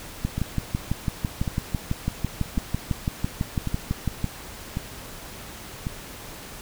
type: two click trains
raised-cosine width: 5 ms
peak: -14 / -11 dBFS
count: 6 / 25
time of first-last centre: 0.38-5.868 / 0.25-4.243 s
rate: 0.911 / 6.01 Hz
effects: pink hiss -40 dBFS RMS until 6.61 s